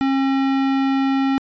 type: tone with hard clipping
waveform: sine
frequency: 270 Hz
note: C#4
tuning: 45 cents flat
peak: -18 dBFS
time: 0.01-1.38 s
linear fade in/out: 0 ms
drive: 18 dB
effects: resampled to 16000 Hz